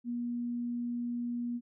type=tone; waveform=sine; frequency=240 Hz; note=B3; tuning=49 cents flat; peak=-32 dBFS; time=0.04-1.61 s; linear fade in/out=50 ms; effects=none